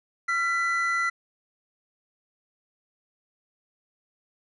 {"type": "tone pair together", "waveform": "triangle", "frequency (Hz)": [1368.9, 1987], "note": ["F6", "B6"], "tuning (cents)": [-35, 10], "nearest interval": "tritone", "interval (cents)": 645, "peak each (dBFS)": -24, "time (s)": [0.28, 1.1], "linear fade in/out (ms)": 10, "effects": ["resampled to 24000 Hz"]}